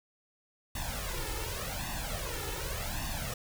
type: noise with flanger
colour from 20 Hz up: pink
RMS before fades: -36 dBFS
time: 0.75-3.34 s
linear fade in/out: 5 ms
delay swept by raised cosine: 1.1 to 2.3 ms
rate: 0.87 Hz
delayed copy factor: +0.85
effects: none